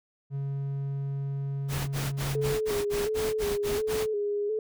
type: tone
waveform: triangle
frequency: 138.59 Hz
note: C#3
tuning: in tune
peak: -27 dBFS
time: 0.3-2.56 s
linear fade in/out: 50 ms
type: noise bursts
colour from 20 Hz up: pink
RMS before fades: -34 dBFS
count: 10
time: 1.68-4.067 s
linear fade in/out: 50 ms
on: 200 ms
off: 43 ms
type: tone with vibrato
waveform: sine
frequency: 422 Hz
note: G#4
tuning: 28 cents sharp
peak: -26 dBFS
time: 2.35-4.59 s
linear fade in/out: 2 ms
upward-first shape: square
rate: 1.4 Hz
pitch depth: 46 cents each way
effects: none